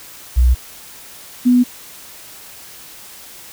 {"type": "tone pair in turn", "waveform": "sine", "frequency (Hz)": [61.74, 247], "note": ["B1", "B3"], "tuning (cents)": [0, 0], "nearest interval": "2 octaves", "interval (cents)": 2400, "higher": "second", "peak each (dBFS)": -8, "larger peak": "neither", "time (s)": [[0.36, 0.55], [1.45, 1.64]], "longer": "neither", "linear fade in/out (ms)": 20, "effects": ["white hiss -38 dBFS RMS until 3.52 s"]}